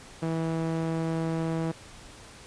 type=tone with band-pass filter; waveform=sawtooth; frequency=163 Hz; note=E3; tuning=19 cents flat; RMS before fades=-29 dBFS; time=0.22-1.72 s; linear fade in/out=10 ms; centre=370 Hz; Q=0.55; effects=pink hiss -48 dBFS RMS until 2.46 s + resampled to 22050 Hz